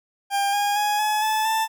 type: tone with pitch steps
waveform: 40% pulse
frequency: 800 / 816.3 / 833 / 850 / 867.4 / 885.1 Hz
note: G5 / G#5 / G#5 / G#5 / A5 / A5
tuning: +35 / -30 / +5 / +40 / -25 / +10 cents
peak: -19 dBFS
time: 0.3-1.68 s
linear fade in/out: 50 ms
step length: 230 ms
effects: none